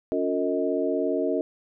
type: tone cluster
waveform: sine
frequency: 281.2 / 358.2 / 453.5 / 629 Hz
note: C#4 / F4 / A#4 / D#5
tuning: +25 / +44 / -48 / +19 cents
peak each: -28 dBFS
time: 0.12-1.41 s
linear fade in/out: 0 ms
effects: none